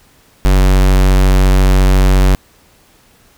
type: tone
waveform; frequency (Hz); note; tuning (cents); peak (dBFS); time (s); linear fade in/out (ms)
square; 47.16; F#1; +34; -7; 0.45-2.35; 0
effects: pink hiss -49 dBFS RMS until 3.37 s